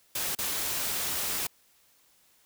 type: noise with dropouts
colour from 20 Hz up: white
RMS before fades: -31 dBFS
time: 0.15-1.47 s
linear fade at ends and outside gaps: 5 ms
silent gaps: 0.351-0.386 s
effects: white hiss -64 dBFS RMS until 2.45 s